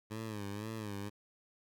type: tone with vibrato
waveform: 15% pulse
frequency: 105.7 Hz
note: G#2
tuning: 31 cents sharp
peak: -33 dBFS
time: 0.1-1.1 s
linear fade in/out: 20 ms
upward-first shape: sine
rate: 2 Hz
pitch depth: 100 cents each way
effects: 12-bit